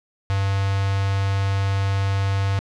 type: tone with notch filter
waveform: square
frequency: 98.2 Hz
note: G2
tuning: 4 cents sharp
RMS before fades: -21 dBFS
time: 0.3-2.59 s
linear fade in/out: 0 ms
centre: 330 Hz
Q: 0.82
effects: low-pass 5000 Hz 12 dB/octave